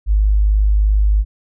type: tone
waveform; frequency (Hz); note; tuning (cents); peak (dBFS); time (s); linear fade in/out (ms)
sine; 51.5; G#1; -14; -10; 0.06-1.25; 50
effects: none